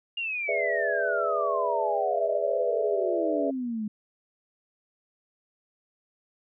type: exponential sweep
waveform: sine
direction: down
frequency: 2833 to 207.7 Hz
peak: -28 dBFS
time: 0.17-3.88 s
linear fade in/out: 5 ms
type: chord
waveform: sine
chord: E dominant seventh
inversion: first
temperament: equal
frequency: 415.3 / 493.9 / 587.3 / 659.3 Hz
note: G#4 / B4 / D5 / E5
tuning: 0 / 0 / 0 / 0 cents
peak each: -32 / -32 / -30 / -29 dBFS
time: 0.48-3.51 s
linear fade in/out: 10 ms
effects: none